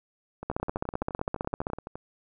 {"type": "two click trains", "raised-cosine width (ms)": 1, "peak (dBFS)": [-23, -14], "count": [19, 20], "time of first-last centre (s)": [[0.43, 1.955], [0.5, 1.734]], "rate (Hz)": [11.8, 15.4], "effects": []}